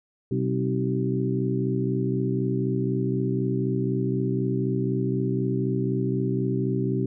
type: harmonic tone with a mistuned harmonic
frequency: 64 Hz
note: C2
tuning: 38 cents flat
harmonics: 2 / 3 / 4 / 5 / 6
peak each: -26 / -29 / -30 / -32 / -29 dBFS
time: 0.31-7.06 s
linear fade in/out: 5 ms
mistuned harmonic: 4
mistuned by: +73 cents
effects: none